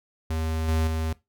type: tone with level steps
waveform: square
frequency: 80 Hz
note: D#2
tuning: 49 cents sharp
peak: -26 / -22 / -26 dBFS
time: 0.3-1.13 s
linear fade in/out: 5 ms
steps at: 0.68 / 0.87 s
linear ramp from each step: 5 ms
effects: noise-tail reverb RT60 0.2 s tail -19 dB re dry